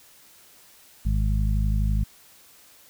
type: harmonic tone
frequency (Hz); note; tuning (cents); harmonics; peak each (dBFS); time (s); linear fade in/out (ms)
52; G#1; +3; 1 / 2 / 3 / 4; -21 / -27 / -31 / -33; 1.05-2.04; 10
effects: white hiss -53 dBFS RMS until 2.89 s